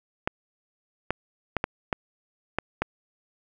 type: clicks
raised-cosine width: 0.5 ms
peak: -9 dBFS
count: 7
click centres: 0.275 / 1.106 / 1.567 / 1.641 / 1.928 / 2.586 / 2.82 s
effects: none